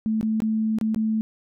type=tone with dropouts; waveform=sine; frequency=219.2 Hz; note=A3; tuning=6 cents flat; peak=-20 dBFS; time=0.06-1.21 s; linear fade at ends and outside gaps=0 ms; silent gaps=0.211-0.229 / 0.403-0.42 / 0.786-0.812 / 0.946-0.961 s; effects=none